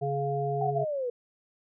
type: harmonic tone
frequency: 140 Hz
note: C#3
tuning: 18 cents sharp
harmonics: 1 / 3 / 5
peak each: -31 / -31 / -31 dBFS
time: 0.01-0.85 s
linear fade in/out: 20 ms
type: linear sweep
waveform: sine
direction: down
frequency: 775 to 471.9 Hz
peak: -28 dBFS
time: 0.61-1.1 s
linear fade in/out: 5 ms
effects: none